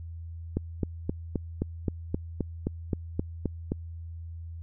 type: click train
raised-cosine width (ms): 3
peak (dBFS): -14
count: 13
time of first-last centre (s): 0.57-3.72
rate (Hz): 3.81
effects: added 83 Hz sine -37 dBFS peak until 4.62 s